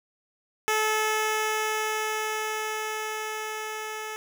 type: tone with level ramp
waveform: 10% pulse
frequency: 432.8 Hz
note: A4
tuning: 29 cents flat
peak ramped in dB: -14 to -25 dBFS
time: 0.68-4.16 s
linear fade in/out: 0 ms
effects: none